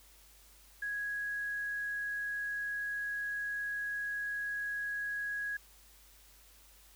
sine tone with quantisation, 1661.2 Hz, G#6, in tune, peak -34 dBFS, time 0.82-5.57 s, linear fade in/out 5 ms, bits 10, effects added 50 Hz sine -62 dBFS peak until 6.95 s + white hiss -61 dBFS RMS until 6.95 s

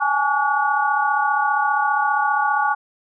sine tone cluster, 824 / 859 / 1137 / 1449 Hz, G#5 / A5 / C#6 / F#6, -14 / -42 / +44 / -37 cents, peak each -22 dBFS, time 0-2.75 s, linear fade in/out 20 ms, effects none

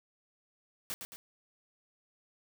white noise with echo, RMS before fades -38 dBFS, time 0.9-0.94 s, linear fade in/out 0 ms, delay 110 ms, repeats 2, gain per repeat -5 dB, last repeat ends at 1.16 s, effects none

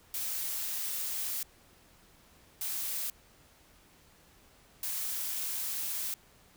blue noise bursts at uneven times, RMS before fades -35 dBFS, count 3, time 0.14-1.43 / 2.61-3.1 / 4.83-6.14 s, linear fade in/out 2 ms, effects pink hiss -61 dBFS RMS until 6.56 s

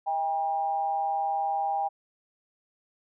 sine tone with amplitude modulation, 800 Hz, G5, 35 cents sharp, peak -22 dBFS, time 0.06-1.89 s, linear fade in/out 20 ms, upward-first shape sine, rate 160 Hz, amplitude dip 65%, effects none

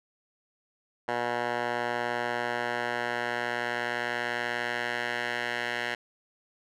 10% pulse tone with band-pass filter sweep, 120.4 Hz, B2, 44 cents flat, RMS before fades -31 dBFS, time 1.08-5.95 s, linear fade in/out 5 ms, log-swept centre 1100 to 2000 Hz, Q 1.5, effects none

